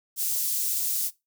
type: high-pass noise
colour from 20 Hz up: white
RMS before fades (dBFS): -27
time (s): 0.16-1.11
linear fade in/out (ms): 50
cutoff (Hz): 6600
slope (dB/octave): 12
effects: noise-tail reverb RT60 0.2 s tail -19 dB re dry